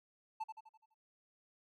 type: tone with echo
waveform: triangle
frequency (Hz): 880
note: A5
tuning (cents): 0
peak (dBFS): -35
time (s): 0.4-0.44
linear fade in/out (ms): 10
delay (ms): 84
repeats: 6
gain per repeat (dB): -6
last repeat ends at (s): 0.944
effects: none